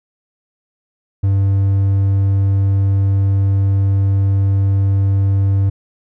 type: tone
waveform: triangle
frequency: 98 Hz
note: G2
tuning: in tune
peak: -9 dBFS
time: 1.23-5.7 s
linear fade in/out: 10 ms
effects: none